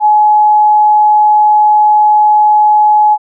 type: tone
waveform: sine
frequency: 846 Hz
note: G#5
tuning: 32 cents sharp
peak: -4 dBFS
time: 0-3.18 s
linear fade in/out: 50 ms
effects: none